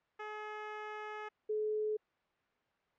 10% pulse / sine tone pair in turn, 424.9 / 427.9 Hz, G#4 / A4, +40 / -48 cents, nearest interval unison, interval 12 cents, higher second, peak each -32 / -32 dBFS, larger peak neither, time 0.19-1.29 / 1.49-1.97 s, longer first, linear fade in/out 10 ms, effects white hiss -75 dBFS RMS until 2.98 s + low-pass 2000 Hz 12 dB/octave

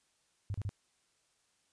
sine tone bursts, 99.7 Hz, G2, 30 cents sharp, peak -33 dBFS, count 3, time 0.5-0.692 s, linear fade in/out 0 ms, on 42 ms, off 33 ms, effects white hiss -74 dBFS RMS until 1.72 s + resampled to 22050 Hz

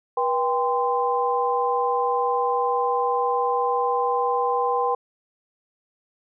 sine tone cluster, 485.5 / 792 / 1034 Hz, B4 / G5 / C6, -30 / +18 / -21 cents, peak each -24 dBFS, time 0.17-4.95 s, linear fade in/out 5 ms, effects none

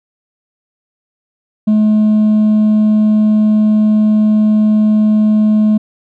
triangle tone with hard clipping, 213.8 Hz, A3, 49 cents flat, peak -6 dBFS, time 1.67-5.78 s, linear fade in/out 10 ms, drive 1 dB, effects none

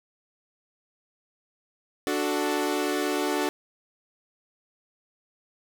sawtooth chord, D major, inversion none, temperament equal, 293.7 / 370 / 440 Hz, D4 / F#4 / A4, 0 / 0 / 0 cents, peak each -24 / -25 / -27 dBFS, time 2.07-3.49 s, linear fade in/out 0 ms, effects none

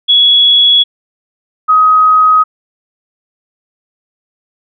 sine tone pair in turn, 3366 / 1260.8 Hz, G#7 / D#6, +23 / +23 cents, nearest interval octave + perfect fourth, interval 1700 cents, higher first, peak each -4 dBFS, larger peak neither, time 0.08-0.84 / 1.68-2.44 s, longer neither, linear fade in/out 20 ms, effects none

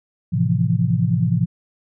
sine chord, F major seventh, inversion first, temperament equal, 110 / 130.81 / 164.81 / 174.61 Hz, A2 / C3 / E3 / F3, 0 / 0 / 0 / 0 cents, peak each -21 dBFS, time 0.32-1.46 s, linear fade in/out 20 ms, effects none

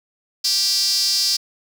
sawtooth tone with high-pass filter, 392 Hz, G4, in tune, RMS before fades -19 dBFS, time 0.44-1.37 s, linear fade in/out 10 ms, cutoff 4900 Hz, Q 7.9, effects none

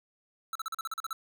square tone bursts, 1318.5 Hz, E6, in tune, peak -33 dBFS, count 10, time 0.53-1.13 s, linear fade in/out 2 ms, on 24 ms, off 40 ms, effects none

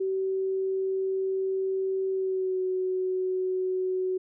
sine tone with pitch glide, 382 to 371.8 Hz, G4 to F#4, -45 to +8 cents, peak -25 dBFS, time 0-4.18 s, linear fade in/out 10 ms, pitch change -47 cents, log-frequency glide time 2.1-2.61 s, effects none

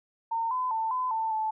sine tone with pitch steps, 912 / 1013 / 892 / 1014 / 891 / 873 Hz, A#5 / B5 / A5 / B5 / A5 / A5, -38 / +44 / +23 / +45 / +22 / -14 cents, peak -26 dBFS, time 0.31-1.51 s, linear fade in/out 10 ms, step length 200 ms, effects none

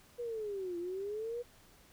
sine linear two-way sweep, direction down then up, 488.6 to 340 to 488.6 Hz, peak -36 dBFS, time 0.18-1.43 s, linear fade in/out 20 ms, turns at 0.78 s, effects pink hiss -62 dBFS RMS until 1.92 s

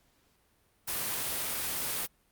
white noise, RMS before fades -33 dBFS, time 0.87-2.07 s, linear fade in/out 20 ms, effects pink hiss -69 dBFS RMS until 2.31 s + Opus 48 kbps

